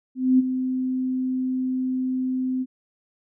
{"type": "tone with ADSR envelope", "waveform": "sine", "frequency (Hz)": 257.4, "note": "C4", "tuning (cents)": -28, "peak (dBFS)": -12, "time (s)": [0.15, 2.66], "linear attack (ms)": 240, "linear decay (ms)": 23, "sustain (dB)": -10, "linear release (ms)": 44, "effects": []}